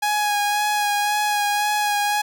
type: tone with vibrato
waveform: sawtooth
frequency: 830 Hz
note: G#5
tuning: 1 cent flat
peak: -15 dBFS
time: 0.02-2.22 s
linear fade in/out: 10 ms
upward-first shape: sine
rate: 1.9 Hz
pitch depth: 19 cents each way
effects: none